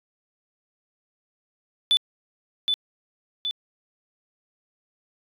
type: tone with echo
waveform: sine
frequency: 3494 Hz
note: A7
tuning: 13 cents flat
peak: -14 dBFS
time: 1.91-1.97 s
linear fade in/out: 0 ms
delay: 770 ms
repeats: 2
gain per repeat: -5 dB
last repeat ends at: 3.51 s
effects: tanh soft clip ceiling -13 dBFS